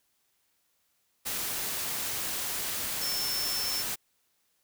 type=tone in noise; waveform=sine; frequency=5340 Hz; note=E8; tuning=22 cents sharp; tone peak=-31 dBFS; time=3.01-3.83 s; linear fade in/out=20 ms; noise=white; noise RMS=-33 dBFS; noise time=1.25-3.96 s; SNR=-1 dB; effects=white hiss -73 dBFS RMS until 4.63 s